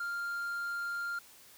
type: tone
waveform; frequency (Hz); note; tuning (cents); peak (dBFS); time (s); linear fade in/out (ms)
triangle; 1396.9; F6; 0; -32; 0-1.19; 5
effects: white hiss -57 dBFS RMS until 1.57 s